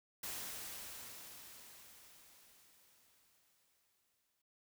white noise with exponential decay, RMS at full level -43 dBFS, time 0.23-4.42 s, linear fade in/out 5 ms, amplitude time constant 910 ms, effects noise-tail reverb RT60 0.2 s tail -20 dB re dry

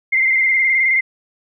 sine tone with vibrato, 2093 Hz, C7, in tune, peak -12 dBFS, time 0.12-1.01 s, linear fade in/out 10 ms, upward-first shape square, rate 19 Hz, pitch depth 33 cents each way, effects none

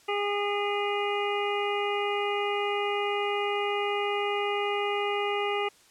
harmonic tone, 408.6 Hz, G#4, 28 cents flat, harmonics 1 / 2 / 3 / 5 / 6 / 7, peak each -29 / -32 / -34 / -36 / -37 / -37 dBFS, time 0.08-5.69 s, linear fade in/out 10 ms, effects white hiss -58 dBFS RMS until 5.9 s + low-pass 9000 Hz 12 dB/octave

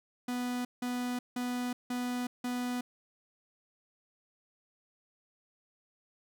45% pulse tone bursts, 246.8 Hz, B3, 1 cent flat, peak -32 dBFS, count 5, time 0.28-2.81 s, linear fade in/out 5 ms, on 370 ms, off 170 ms, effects none

